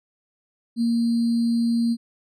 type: tone with sample-and-hold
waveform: sine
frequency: 233.1 Hz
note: A#3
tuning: in tune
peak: -18 dBFS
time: 0.76-1.97 s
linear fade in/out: 50 ms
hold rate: 4410 Hz
effects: low-pass 8000 Hz 12 dB/octave